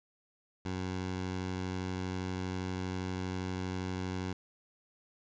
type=tone; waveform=15% pulse; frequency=92.5 Hz; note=F#2; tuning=in tune; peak=-28 dBFS; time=0.65-4.33 s; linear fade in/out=5 ms; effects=resampled to 16000 Hz